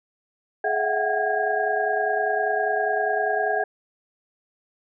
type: tone cluster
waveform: sine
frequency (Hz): 422.9 / 654 / 729 / 759 / 1635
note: G#4 / E5 / F#5 / F#5 / G#6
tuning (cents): +31 / -14 / -26 / +44 / -28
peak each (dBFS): -27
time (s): 0.64-3.64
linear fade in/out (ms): 5
effects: none